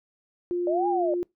sine tone, 352.2 Hz, F4, 15 cents sharp, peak -24 dBFS, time 0.51-1.23 s, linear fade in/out 0 ms
sine linear two-way sweep, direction up then down, 580 to 830.6 to 580 Hz, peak -24 dBFS, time 0.67-1.14 s, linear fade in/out 2 ms, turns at 0.88 s
effects noise-tail reverb RT60 0.2 s tail -25 dB re dry

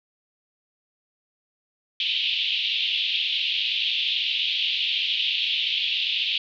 white band-pass noise, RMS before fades -25 dBFS, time 2-6.38 s, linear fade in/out 2 ms, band 2700 to 3600 Hz, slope 48 dB/octave, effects none

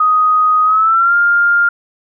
sine tone with pitch glide, 1250 to 1403.1 Hz, D#6 to F6, +8 to +8 cents, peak -8 dBFS, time 0-1.69 s, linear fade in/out 5 ms, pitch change +200 cents, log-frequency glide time 0.64-1.15 s, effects none

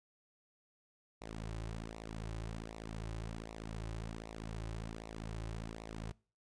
sawtooth tone with flanger, 55 Hz, A1, in tune, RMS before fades -44 dBFS, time 1.21-6.12 s, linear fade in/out 10 ms, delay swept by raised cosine 0.62 to 4.42 ms, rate 1.3 Hz, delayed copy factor -0.75, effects noise-tail reverb RT60 0.4 s tail -24 dB re dry + resampled to 22050 Hz

